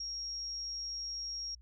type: tone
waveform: sine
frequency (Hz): 5588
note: F8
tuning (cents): 0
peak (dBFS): -37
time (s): 0-1.55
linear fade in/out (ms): 5
effects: added 60 Hz sine -54 dBFS peak until 1.61 s